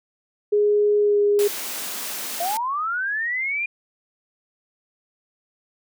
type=tone with pitch glide; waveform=sine; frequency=415.3 to 410.3 Hz; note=G#4 to G#4; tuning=0 to -21 cents; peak=-15 dBFS; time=0.52-1.48 s; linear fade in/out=10 ms; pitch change=-21 cents; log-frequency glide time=0.99-1.19 s
type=high-pass noise; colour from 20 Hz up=white; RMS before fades=-30 dBFS; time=1.39-2.57 s; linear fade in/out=0 ms; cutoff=180 Hz; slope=48 dB/octave
type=linear sweep; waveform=sine; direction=up; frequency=659.3 to 2434 Hz; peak=-22 dBFS; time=2.4-3.66 s; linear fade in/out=5 ms
effects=none